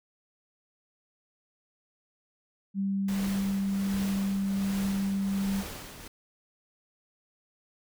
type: tone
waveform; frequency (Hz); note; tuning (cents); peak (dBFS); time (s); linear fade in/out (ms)
sine; 196; G3; 0; -26; 2.74-5.64; 50
type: noise with tremolo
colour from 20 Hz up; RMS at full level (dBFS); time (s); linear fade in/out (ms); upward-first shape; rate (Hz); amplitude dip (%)
pink; -38; 3.08-6.08; 5; triangle; 1.3; 65
effects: none